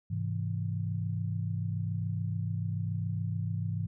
sine chord, Ab augmented, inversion none, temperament equal, 103.83 / 130.81 / 164.81 Hz, Ab2 / C3 / E3, 0 / 0 / 0 cents, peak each -32 / -38 / -35 dBFS, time 0.1-3.87 s, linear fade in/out 10 ms, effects none

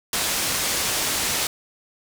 white low-pass noise, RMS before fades -24 dBFS, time 0.13-1.47 s, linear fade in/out 2 ms, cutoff 9600 Hz, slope 12 dB/octave, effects none

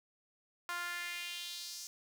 sawtooth tone with high-pass filter sweep, 349.2 Hz, F4, in tune, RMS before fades -42 dBFS, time 0.69-1.87 s, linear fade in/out 0 ms, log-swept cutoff 1200 to 6000 Hz, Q 2.6, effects none

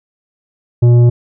sine tone with tanh clipping, 120.3 Hz, B2, 45 cents flat, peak -6 dBFS, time 0.82-1.1 s, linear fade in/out 10 ms, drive 9 dB, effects none

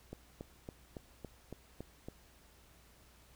click train, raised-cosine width 2 ms, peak -30 dBFS, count 8, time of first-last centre 0.13-2.085 s, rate 3.58 Hz, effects added 60 Hz sine -65 dBFS peak until 3.35 s + pink hiss -64 dBFS RMS until 3.35 s

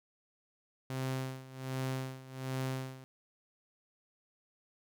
sawtooth tone with tremolo, 131.2 Hz, C3, 5 cents sharp, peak -29 dBFS, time 0.9-3.04 s, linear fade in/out 0 ms, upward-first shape sine, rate 1.3 Hz, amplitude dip 85%, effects none

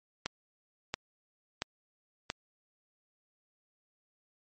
click train, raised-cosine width 0.2 ms, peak -14 dBFS, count 4, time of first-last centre 0.26-2.301 s, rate 1.47 Hz, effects MP3 32 kbps

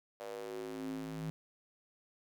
square tone with high-pass filter sweep, 53.5 Hz, A1, 48 cents flat, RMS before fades -42 dBFS, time 0.2-1.3 s, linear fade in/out 0 ms, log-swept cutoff 560 to 170 Hz, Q 4.7, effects none

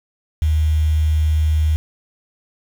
sine tone with quantisation, 77.5 Hz, D#2, 6 cents flat, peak -13 dBFS, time 0.42-1.76 s, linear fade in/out 0 ms, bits 6, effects none

